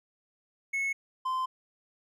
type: tone pair in turn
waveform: triangle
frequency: 2193 / 1035 Hz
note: C#7 / C6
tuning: -19 / -19 cents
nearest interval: octave + minor second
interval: 1300 cents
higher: first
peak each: -26 dBFS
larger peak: neither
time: 0.73-0.93 / 1.25-1.46 s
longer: second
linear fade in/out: 10 ms
effects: none